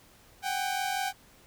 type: tone pair together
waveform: sawtooth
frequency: 753 / 798.4 Hz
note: F#5 / G5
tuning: +30 / +32 cents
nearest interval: minor second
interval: 102 cents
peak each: -28 dBFS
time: 0.42-1.13 s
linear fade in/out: 50 ms
effects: pink hiss -58 dBFS RMS until 1.46 s